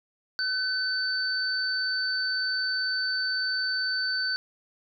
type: tone pair together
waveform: sine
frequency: 1517 / 4541 Hz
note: F#6 / C#8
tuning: +43 / +41 cents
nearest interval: octave + perfect fifth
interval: 1898 cents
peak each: -28 dBFS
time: 0.39-4.36 s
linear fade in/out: 0 ms
effects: none